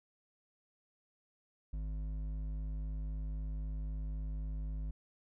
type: tone with hard clipping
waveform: sine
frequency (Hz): 51.91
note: G#1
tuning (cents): 0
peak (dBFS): -38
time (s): 1.73-4.91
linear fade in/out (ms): 5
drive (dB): 8
effects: none